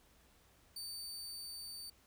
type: tone with level ramp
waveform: sawtooth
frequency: 4580 Hz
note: D8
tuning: 44 cents flat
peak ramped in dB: -40 to -43 dBFS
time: 0.76-1.9 s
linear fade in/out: 5 ms
effects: added 60 Hz sine -70 dBFS peak until 2.06 s + pink hiss -68 dBFS RMS until 2.06 s